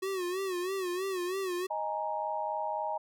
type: tone with vibrato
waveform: square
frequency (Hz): 370.6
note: F#4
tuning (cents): +3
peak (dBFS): -32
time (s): 0.02-1.67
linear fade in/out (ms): 10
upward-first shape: sine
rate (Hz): 3.1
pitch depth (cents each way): 93
type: chord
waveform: sine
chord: D# suspended fourth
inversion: none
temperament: just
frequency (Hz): 622.3 / 829.7 / 933.4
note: D#5 / G#5 / A#5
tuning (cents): 0 / -2 / +2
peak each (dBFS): -36 / -35 / -35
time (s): 1.7-2.98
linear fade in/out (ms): 10
effects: none